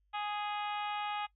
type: harmonic tone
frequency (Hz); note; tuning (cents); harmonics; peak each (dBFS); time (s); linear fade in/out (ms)
415.3; G#4; 0; 2 / 3 / 4 / 5 / 6 / 7 / 8 / 9; -36 / -41 / -48 / -49 / -46 / -49 / -49 / -55; 0.13-1.27; 20
effects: noise-tail reverb RT60 0.1 s tail -18 dB re dry + added 50 Hz sine -70 dBFS peak until 1.35 s